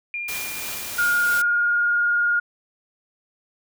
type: tone with exponential decay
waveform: sine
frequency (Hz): 2403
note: D7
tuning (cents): +39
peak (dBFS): -25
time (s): 0.14-1.98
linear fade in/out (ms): 1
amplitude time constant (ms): 400
type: noise with tremolo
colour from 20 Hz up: white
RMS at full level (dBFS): -30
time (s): 0.28-1.42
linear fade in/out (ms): 5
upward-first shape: triangle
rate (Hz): 3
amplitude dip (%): 25
type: tone with vibrato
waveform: sine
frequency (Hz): 1425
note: F6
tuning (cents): +34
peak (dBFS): -17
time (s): 0.98-2.4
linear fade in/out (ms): 10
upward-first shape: sine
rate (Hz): 20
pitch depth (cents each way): 18
effects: none